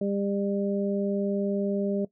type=harmonic tone; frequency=200 Hz; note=G3; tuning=35 cents sharp; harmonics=1 / 2 / 3; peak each=-27 / -30 / -32 dBFS; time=0.01-2.05 s; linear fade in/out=5 ms; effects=noise-tail reverb RT60 0.1 s tail -18 dB re dry